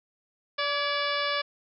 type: harmonic tone with a mistuned harmonic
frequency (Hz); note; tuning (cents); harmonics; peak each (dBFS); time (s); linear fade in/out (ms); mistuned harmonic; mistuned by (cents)
578; D5; -28; 1 / 2 / 3 / 4 / 5 / 6 / 7 / 8 / 9; -32 / -31 / -33 / -34 / -37 / -35 / -40 / -38 / -40; 0.58-1.42; 10; 3; -44
effects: none